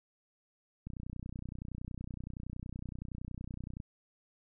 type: click train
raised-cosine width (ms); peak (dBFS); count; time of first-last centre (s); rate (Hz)
5; -29; 91; 0.87-3.802; 30.7
effects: none